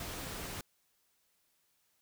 pink noise, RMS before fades -42 dBFS, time 0-0.61 s, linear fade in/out 2 ms, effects white hiss -75 dBFS RMS until 2.01 s

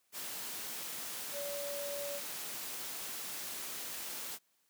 sine tone in noise, 571 Hz, D5, 49 cents flat, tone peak -39 dBFS, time 1.32-2.21 s, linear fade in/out 50 ms, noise white, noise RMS -42 dBFS, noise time 0.12-4.39 s, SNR 0 dB, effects white hiss -75 dBFS RMS until 4.69 s + high-pass 150 Hz 12 dB/octave

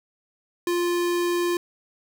square tone, 349.2 Hz, F4, in tune, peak -22 dBFS, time 0.67-1.57 s, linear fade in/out 2 ms, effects none

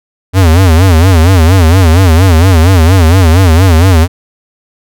square tone with vibrato, 87.31 Hz, F2, in tune, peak -3 dBFS, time 0.33-4.08 s, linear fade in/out 50 ms, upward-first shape sine, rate 4.3 Hz, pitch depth 180 cents each way, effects none

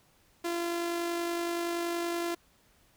sawtooth tone with amplitude modulation, 342.3 Hz, F4, 35 cents flat, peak -25 dBFS, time 0.44-2.35 s, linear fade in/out 10 ms, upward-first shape sine, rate 50.6 Hz, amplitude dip 30%, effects pink hiss -65 dBFS RMS until 2.96 s

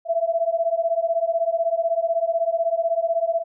sine beating tone pair, 659 / 675 Hz, E5 / E5, -1 / +41 cents, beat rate 16 Hz, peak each -22 dBFS, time 0.05-3.44 s, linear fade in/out 50 ms, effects none

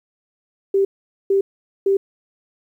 sine tone bursts, 392 Hz, G4, in tune, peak -13 dBFS, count 3, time 0.74-1.97 s, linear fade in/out 5 ms, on 110 ms, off 450 ms, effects 9-bit

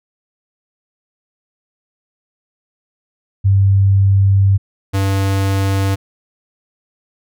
sine / square tone pair in turn, 98 / 97.46 Hz, G2 / G2, 0 / -10 cents, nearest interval unison, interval 10 cents, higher first, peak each -8 / -14 dBFS, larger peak first, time 3.44-4.58 / 4.93-5.96 s, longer first, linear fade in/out 20 ms, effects none

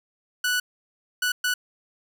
sawtooth tone bursts at uneven times, 1480 Hz, F#6, in tune, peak -18 dBFS, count 3, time 0.44-0.6 / 1.22-1.32 / 1.44-1.54 s, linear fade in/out 5 ms, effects none

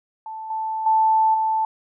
sine tone with level steps, 880 Hz, A5, in tune, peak -30 / -23 / -14 / -18 dBFS, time 0.26-1.65 s, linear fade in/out 2 ms, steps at 0.5 / 0.86 / 1.34 s, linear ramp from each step 5 ms, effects none

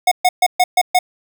square tone bursts, 727 Hz, F#5, 31 cents flat, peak -10 dBFS, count 6, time 0.07-0.99 s, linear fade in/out 5 ms, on 45 ms, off 130 ms, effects none

